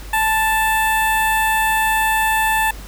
15% pulse tone with notch filter, 880 Hz, A5, in tune, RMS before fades -17 dBFS, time 0.13-2.71 s, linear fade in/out 5 ms, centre 4900 Hz, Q 0.51, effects added 50 Hz sine -32 dBFS peak until 2.87 s + pink hiss -39 dBFS RMS until 2.87 s

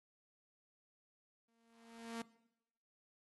sawtooth tone with exponential growth, 230 Hz, A#3, 23 cents flat, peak -36 dBFS, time 1.48-2.22 s, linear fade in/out 5 ms, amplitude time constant 160 ms, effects noise-tail reverb RT60 0.9 s tail -20 dB re dry + AAC 32 kbps

